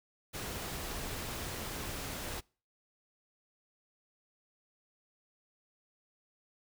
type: noise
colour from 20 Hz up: pink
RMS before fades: -40 dBFS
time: 0.33-2.41 s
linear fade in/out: 20 ms
effects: noise-tail reverb RT60 0.4 s tail -26 dB re dry